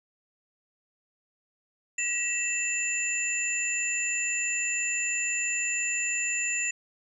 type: tone cluster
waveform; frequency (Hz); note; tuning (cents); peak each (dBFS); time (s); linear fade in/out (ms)
sine; 1923 / 2666 / 7120; B6 / E7 / A8; -47 / +19 / +20; -34 / -29 / -30; 1.98-6.71; 5
effects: none